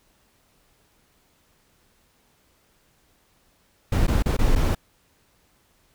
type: noise with dropouts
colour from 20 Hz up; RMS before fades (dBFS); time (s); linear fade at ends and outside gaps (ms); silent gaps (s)
brown; -19; 3.92-4.75; 5; 4.068-4.079 / 4.225-4.258 / 4.368-4.389 / 4.553-4.558
effects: pink hiss -63 dBFS RMS until 5.94 s